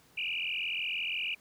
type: tone with frequency modulation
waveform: sine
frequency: 2637 Hz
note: E7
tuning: in tune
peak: -31 dBFS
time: 0.17-1.35 s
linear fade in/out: 10 ms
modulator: 43 Hz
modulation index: 6.8
effects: pink hiss -62 dBFS RMS until 1.4 s + high-pass 80 Hz 12 dB/octave